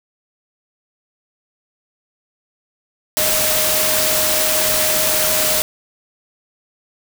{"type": "tone in noise", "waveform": "sine", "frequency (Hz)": 622.3, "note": "D#5", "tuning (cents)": 0, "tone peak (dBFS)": -23, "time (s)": [3.17, 5.62], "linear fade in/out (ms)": 0, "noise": "white", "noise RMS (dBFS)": -17, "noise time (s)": [3.17, 5.62], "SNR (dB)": -9, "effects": []}